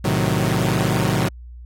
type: chord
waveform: sawtooth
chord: A diminished seventh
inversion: none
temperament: equal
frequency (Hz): 110 / 130.81 / 155.56 / 185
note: A2 / C3 / Eb3 / Gb3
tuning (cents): 0 / 0 / 0 / 0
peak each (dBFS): -19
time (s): 0.04-1.29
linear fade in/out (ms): 10
effects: added 60 Hz sine -35 dBFS peak until 1.65 s + AAC 48 kbps